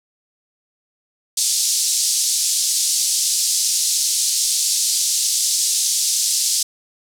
pink band-pass noise, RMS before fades -19 dBFS, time 1.37-6.63 s, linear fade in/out 5 ms, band 4700 to 10000 Hz, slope 24 dB/octave, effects none

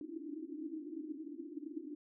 white band-pass noise, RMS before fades -45 dBFS, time 0.01-1.95 s, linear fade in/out 2 ms, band 280 to 330 Hz, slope 96 dB/octave, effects none

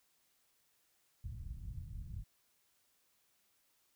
white low-pass noise, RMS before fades -45 dBFS, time 1.24-2.24 s, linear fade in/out 5 ms, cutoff 110 Hz, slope 24 dB/octave, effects white hiss -75 dBFS RMS until 3.95 s

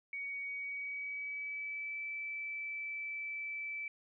sine tone with pitch glide, 2246 to 2316 Hz, C#7 to D7, +22 to -25 cents, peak -38 dBFS, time 0.13-3.88 s, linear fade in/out 2 ms, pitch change +53 cents, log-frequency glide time 0.44-2.01 s, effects none

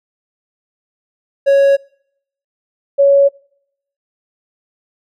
triangle / sine tone pair in turn, 554.4 / 558.6 Hz, C#5 / C#5, 0 / +13 cents, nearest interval unison, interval 13 cents, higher second, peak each -5 / -6 dBFS, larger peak first, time 1.46-1.77 / 2.98-3.29 s, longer neither, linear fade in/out 20 ms, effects noise-tail reverb RT60 0.7 s tail -25 dB re dry

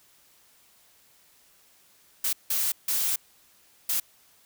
blue noise bursts at uneven times, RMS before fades -26 dBFS, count 4, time 2.24-2.33 / 2.5-2.72 / 2.88-3.16 / 3.89-4 s, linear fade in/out 5 ms, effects white hiss -60 dBFS RMS until 4.45 s

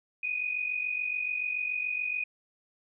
sine tone pair together, 2442 / 2489 Hz, D#7 / D#7, -33 / 0 cents, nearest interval unison, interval 33 cents, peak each -35 / -30 dBFS, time 0.23-2.24 s, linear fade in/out 5 ms, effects none

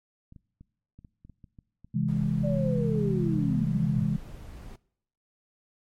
clicks, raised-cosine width 5 ms, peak -36 dBFS, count 12, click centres 0.324 / 0.362 / 0.61 / 0.99 / 1.048 / 1.25 / 1.297 / 1.442 / 1.588 / 1.846 / 2.037 / 2.111 s
sine chord, C augmented, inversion none, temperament equal with one note detuned, 133.18 / 164.81 / 207.7 Hz, C3 / E3 / G#3, +31 / 0 / 0 cents, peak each -28 dBFS, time 1.94-4.17 s, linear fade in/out 10 ms
brown noise, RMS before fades -42 dBFS, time 2.08-4.76 s, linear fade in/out 5 ms
sine linear sweep, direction down, 595 to 98 Hz, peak -29 dBFS, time 2.43-4.05 s, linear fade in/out 20 ms
effects noise-tail reverb RT60 0.7 s tail -22 dB re dry + MP3 64 kbps

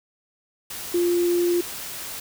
sine tone in noise, 349.2 Hz, F4, in tune, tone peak -18 dBFS, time 0.94-1.61 s, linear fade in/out 5 ms, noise white, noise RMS -34 dBFS, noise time 0.7-2.2 s, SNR +13 dB, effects none

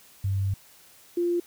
sine tone pair in turn, 97.5 / 347.5 Hz, G2 / F4, -9 / -9 cents, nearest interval octave + minor seventh, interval 2200 cents, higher second, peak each -23 / -22 dBFS, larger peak second, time 0.24-0.54 / 1.17-1.4 s, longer first, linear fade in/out 5 ms, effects white hiss -54 dBFS RMS until 1.46 s

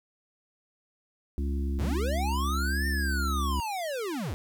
harmonic tone, 69.3 Hz, C#2, in tune, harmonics 1 / 3 / 4 / 5, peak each -27 / -37 / -39 / -41 dBFS, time 1.38-3.6 s, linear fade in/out 0 ms
square linear two-way sweep, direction up then down, 61.74 to 1823 to 61.74 Hz, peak -31 dBFS, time 1.79-4.34 s, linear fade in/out 0 ms, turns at 2.87 s
effects 10-bit

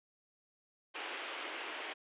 white band-pass noise, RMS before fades -43 dBFS, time 0.94-1.94 s, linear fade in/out 20 ms, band 290 to 3300 Hz, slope 48 dB/octave, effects resampled to 8000 Hz

